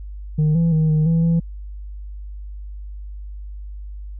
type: tone with pitch steps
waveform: sine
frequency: 153.1 / 167 / 157.4 / 154.5 / 165 / 167 Hz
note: D#3 / E3 / D#3 / D#3 / E3 / E3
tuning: -28 / +23 / +20 / -12 / +2 / +23 cents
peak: -11 dBFS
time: 0.38-1.4 s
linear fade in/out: 10 ms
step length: 170 ms
effects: tanh soft clip ceiling -13 dBFS + added 50 Hz sine -30 dBFS peak until 4.19 s